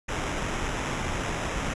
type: noise with sample-and-hold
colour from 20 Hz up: pink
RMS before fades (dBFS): -30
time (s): 0.08-1.74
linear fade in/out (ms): 10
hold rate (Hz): 4410
effects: resampled to 22050 Hz